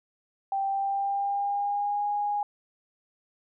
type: tone with pitch glide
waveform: sine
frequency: 784 to 823.5 Hz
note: G5 to G#5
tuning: 0 to -15 cents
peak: -25 dBFS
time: 0.52-2.43 s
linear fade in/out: 2 ms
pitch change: +85 cents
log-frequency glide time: 0.67-2.06 s
effects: none